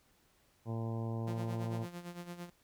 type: harmonic tone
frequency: 113.9 Hz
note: A#2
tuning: 40 cents flat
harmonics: 1 / 2 / 3 / 4 / 5 / 6 / 7 / 8 / 9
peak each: -36 / -42 / -46 / -48 / -50 / -52 / -53 / -54 / -55 dBFS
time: 0.65-1.87 s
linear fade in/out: 50 ms
type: tone with tremolo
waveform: sawtooth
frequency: 174.61 Hz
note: F3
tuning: in tune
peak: -37 dBFS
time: 1.27-2.5 s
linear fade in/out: 5 ms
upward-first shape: sine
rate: 8.9 Hz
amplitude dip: 70%
effects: pink hiss -70 dBFS RMS until 2.63 s